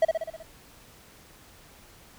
triangle tone with echo, 648 Hz, E5, 30 cents flat, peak -14 dBFS, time 0.02-0.05 s, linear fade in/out 5 ms, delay 63 ms, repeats 6, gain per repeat -4 dB, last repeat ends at 0.428 s, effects pink hiss -53 dBFS RMS until 2.18 s

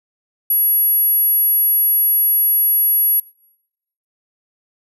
sine tone, 11400 Hz, F9, 34 cents sharp, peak -12 dBFS, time 0.5-3.2 s, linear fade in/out 5 ms, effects noise-tail reverb RT60 0.9 s tail -26 dB re dry

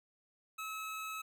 25% pulse tone, 1291 Hz, E6, 37 cents flat, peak -36 dBFS, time 0.58-1.22 s, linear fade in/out 10 ms, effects none

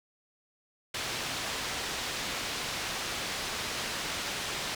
white low-pass noise, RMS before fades -35 dBFS, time 0.94-4.75 s, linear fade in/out 5 ms, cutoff 4700 Hz, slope 12 dB/octave, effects none

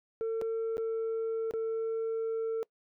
sine tone with dropouts, 449.9 Hz, A4, 39 cents sharp, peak -27 dBFS, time 0.21-2.63 s, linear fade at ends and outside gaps 0 ms, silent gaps 0.414-0.42 / 0.77-0.78 / 1.51-1.537 s, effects noise-tail reverb RT60 0.1 s tail -26 dB re dry + tanh soft clip ceiling -29 dBFS

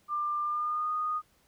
sine tone with pitch glide, 1192 to 1234.7 Hz, D6 to D#6, +25 to -14 cents, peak -28 dBFS, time 0.08-1.22 s, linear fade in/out 50 ms, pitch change +61 cents, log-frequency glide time 0.42-0.92 s, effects pink hiss -67 dBFS RMS until 1.47 s

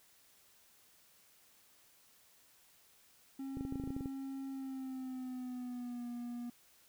triangle tone with pitch glide, 270 to 240.5 Hz, C#4 to B3, -45 to -46 cents, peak -38 dBFS, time 3.39-6.5 s, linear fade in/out 5 ms, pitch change -201 cents, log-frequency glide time 4.49-6.07 s
clicks, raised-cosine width 3 ms, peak -29 dBFS, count 12, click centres 3.571 / 3.609 / 3.651 / 3.724 / 3.757 / 3.799 / 3.838 / 3.875 / 3.905 / 3.965 / 4.008 / 4.058 s
effects white hiss -66 dBFS RMS until 6.88 s

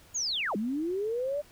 sine linear two-way sweep, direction down then up, 6930 to 195.1 to 599 Hz, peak -28 dBFS, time 0.14-1.42 s, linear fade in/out 20 ms, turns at 0.56 s, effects pink hiss -57 dBFS RMS until 1.51 s

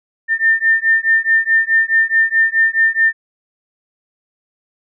sine beating tone pair, 1800 / 1804.7 Hz, A6 / A6, +39 / +43 cents, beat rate 4.7 Hz, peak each -14 dBFS, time 0.28-3.13 s, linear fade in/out 50 ms, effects none

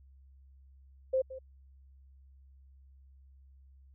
sine tone with echo, 523.3 Hz, C5, in tune, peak -25 dBFS, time 1.13-1.22 s, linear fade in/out 10 ms, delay 170 ms, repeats 1, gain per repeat -15 dB, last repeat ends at 1.39 s, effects added 67 Hz sine -55 dBFS peak until 3.94 s

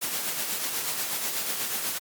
white noise with tremolo, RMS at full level -28 dBFS, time 0.01-1.99 s, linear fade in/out 20 ms, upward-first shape triangle, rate 8.2 Hz, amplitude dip 45%, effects high-pass 150 Hz 12 dB/octave + Opus 48 kbps

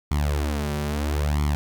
sawtooth tone with flanger, 73.42 Hz, D2, in tune, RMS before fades -24 dBFS, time 0.11-1.55 s, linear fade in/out 0 ms, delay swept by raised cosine 0.91 to 5.21 ms, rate 0.76 Hz, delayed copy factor +0.9, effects none

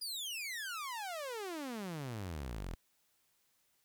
sawtooth exponential sweep, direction down, 4978 to 38.81 Hz, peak -36 dBFS, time 0.01-2.75 s, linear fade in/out 10 ms, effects white hiss -75 dBFS RMS until 3.84 s

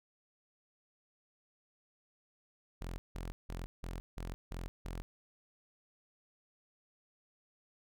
sawtooth tone bursts, 43.35 Hz, F1, 12 cents flat, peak -36 dBFS, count 7, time 2.81-5.02 s, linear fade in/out 0 ms, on 170 ms, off 170 ms, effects none

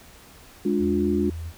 sine chord, D diminished, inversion second, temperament equal with one note detuned, 207.7 / 293.7 / 355.7 Hz, Ab3 / D4 / F4, 0 / 0 / +32 cents, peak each -24 / -25 / -24 dBFS, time 0.65-1.3 s, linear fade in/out 5 ms
sine tone with vibrato, 82.41 Hz, E2, in tune, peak -30 dBFS, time 0.78-1.53 s, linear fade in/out 50 ms, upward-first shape sine, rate 2.9 Hz, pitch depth 10 cents each way
effects pink hiss -49 dBFS RMS until 1.57 s

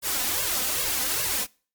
white noise with flanger, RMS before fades -26 dBFS, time 0.02-1.47 s, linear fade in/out 50 ms, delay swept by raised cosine 1.8 to 4 ms, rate 2.5 Hz, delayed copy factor +1, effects noise-tail reverb RT60 0.4 s tail -25 dB re dry + MP3 96 kbps

